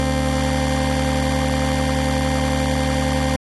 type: tone pair together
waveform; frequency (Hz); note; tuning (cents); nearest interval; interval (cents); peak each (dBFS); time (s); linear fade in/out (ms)
20% pulse; 73.42 / 262.5; D2 / C4; 0 / +6; octave + minor seventh; 2206; -15 / -16; 0-3.36; 0
effects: AAC 32 kbps